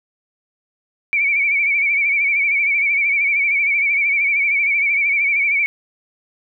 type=tone with vibrato; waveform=sine; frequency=2286 Hz; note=D7; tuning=47 cents flat; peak=-14 dBFS; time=1.13-5.66 s; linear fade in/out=0 ms; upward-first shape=sine; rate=13 Hz; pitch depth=68 cents each way; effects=none